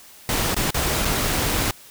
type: noise with dropouts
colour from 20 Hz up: pink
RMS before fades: -22 dBFS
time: 0.29-1.71 s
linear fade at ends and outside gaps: 1 ms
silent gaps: 0.545-0.565 / 0.706-0.744 / 1.049-1.053 s
effects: white hiss -46 dBFS RMS until 1.9 s